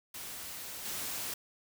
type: noise with level steps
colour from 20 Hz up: white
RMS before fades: -43 / -38 dBFS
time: 0.14-1.34 s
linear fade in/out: 5 ms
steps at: 0.84 s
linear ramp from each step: 20 ms
effects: none